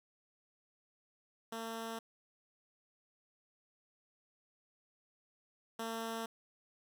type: tone pair in turn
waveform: 10% pulse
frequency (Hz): 226.6 / 226.6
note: A#3 / A#3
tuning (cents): -49 / -49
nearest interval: unison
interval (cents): 0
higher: neither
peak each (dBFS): -32 / -30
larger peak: second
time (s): 1.52-1.99 / 5.79-6.26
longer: neither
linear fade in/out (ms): 5
effects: none